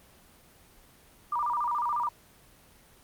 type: tone with vibrato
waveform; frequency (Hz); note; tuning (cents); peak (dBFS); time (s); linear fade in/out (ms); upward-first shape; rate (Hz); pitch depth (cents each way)
sine; 1069; C6; +37; -26; 1.32-2.09; 5; square; 14; 190
effects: pink hiss -57 dBFS RMS until 3.03 s + Opus 24 kbps